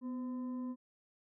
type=tone with frequency modulation; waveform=sine; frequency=249.7 Hz; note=B3; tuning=19 cents sharp; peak=-37 dBFS; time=0.01-0.76 s; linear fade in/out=50 ms; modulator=769 Hz; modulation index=0.29; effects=none